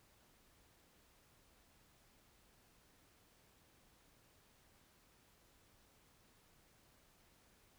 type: silence
effects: pink hiss -70 dBFS RMS until 7.78 s